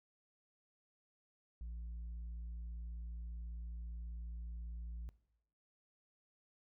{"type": "tone", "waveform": "sine", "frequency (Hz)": 57.4, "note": "A#1", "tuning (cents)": -26, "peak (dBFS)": -40, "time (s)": [1.61, 5.09], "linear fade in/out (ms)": 0, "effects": ["noise-tail reverb RT60 0.8 s tail -22 dB re dry", "tanh soft clip ceiling -42 dBFS"]}